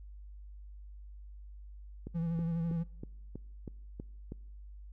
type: click train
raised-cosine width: 3 ms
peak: -28 dBFS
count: 8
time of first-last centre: 2.07-4.321 s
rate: 3.11 Hz
type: tone with vibrato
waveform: triangle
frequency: 166.8 Hz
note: E3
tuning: 21 cents sharp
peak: -29 dBFS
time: 2.14-2.84 s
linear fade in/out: 20 ms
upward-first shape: sine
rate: 12 Hz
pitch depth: 38 cents each way
effects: noise-tail reverb RT60 1.0 s tail -25 dB re dry + added 50 Hz sine -46 dBFS peak until 4.92 s